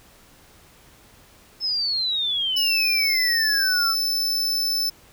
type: exponential sweep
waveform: sine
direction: down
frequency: 5274 to 1304 Hz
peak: -21 dBFS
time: 1.6-3.95 s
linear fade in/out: 50 ms
type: tone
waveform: 45% pulse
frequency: 5274 Hz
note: E8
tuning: in tune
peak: -21 dBFS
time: 2.56-4.9 s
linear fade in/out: 10 ms
effects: pink hiss -52 dBFS RMS until 5.12 s